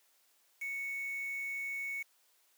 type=tone with quantisation; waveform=sine; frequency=2217 Hz; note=C#7; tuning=in tune; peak=-36 dBFS; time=0.61-2.03 s; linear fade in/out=10 ms; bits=8; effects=white hiss -70 dBFS RMS until 2.57 s + high-pass 400 Hz 12 dB/octave